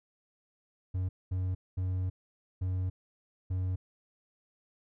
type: tone bursts at uneven times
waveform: triangle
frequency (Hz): 92.4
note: F#2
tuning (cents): -2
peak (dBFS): -27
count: 5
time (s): 0.94-1.09 / 1.31-1.55 / 1.77-2.1 / 2.61-2.9 / 3.5-3.76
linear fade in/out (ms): 10
effects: none